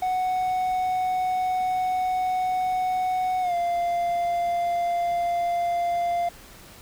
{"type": "tone with pitch glide", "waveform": "triangle", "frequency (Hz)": [740, 694.4], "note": ["F#5", "F5"], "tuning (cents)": [0, -10], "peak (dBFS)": -20, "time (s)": [0.02, 6.29], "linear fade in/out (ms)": 5, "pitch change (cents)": -110, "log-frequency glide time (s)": [3.41, 3.54], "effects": ["pink hiss -47 dBFS RMS until 6.81 s"]}